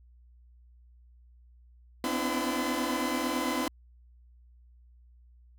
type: tone cluster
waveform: sawtooth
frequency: 249.7 / 258.7 / 291.2 / 333.5 / 1018 Hz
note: B3 / C4 / D4 / E4 / C6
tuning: +19 / -19 / -15 / +20 / -48 cents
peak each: -31 dBFS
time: 2.04-3.68 s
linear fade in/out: 2 ms
effects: added 60 Hz sine -54 dBFS peak until 5.58 s